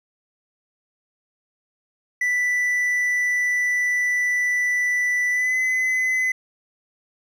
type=tone with pitch glide; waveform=triangle; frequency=1977 to 2026 Hz; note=B6 to B6; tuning=+1 to +44 cents; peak=-17 dBFS; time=2.21-6.32 s; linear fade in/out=5 ms; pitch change=+43 cents; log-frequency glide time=5.31-5.57 s; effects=none